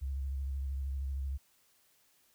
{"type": "tone with vibrato", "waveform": "sine", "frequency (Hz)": 67.9, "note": "C#2", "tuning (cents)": -35, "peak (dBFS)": -33, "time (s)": [0.01, 1.38], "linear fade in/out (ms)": 20, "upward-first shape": "square", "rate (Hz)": 13, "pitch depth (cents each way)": 40, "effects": ["white hiss -69 dBFS RMS until 2.34 s"]}